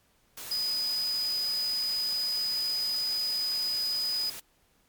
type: tone in noise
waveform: sine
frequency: 4978 Hz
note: D#8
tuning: in tune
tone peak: -27 dBFS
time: 0.51-4.3 s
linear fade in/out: 5 ms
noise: white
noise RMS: -41 dBFS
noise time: 0.37-4.4 s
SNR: +11 dB
effects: pink hiss -67 dBFS RMS until 4.88 s + MP3 96 kbps